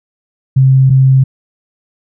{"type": "tone pair in turn", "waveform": "sine", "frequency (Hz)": [132.7, 132.7], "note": ["C3", "C3"], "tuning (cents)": [25, 25], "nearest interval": "unison", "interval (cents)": 0, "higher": "neither", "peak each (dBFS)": -4, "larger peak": "neither", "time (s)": [[0.56, 0.9], [0.9, 1.24]], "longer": "neither", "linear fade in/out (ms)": 10, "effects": []}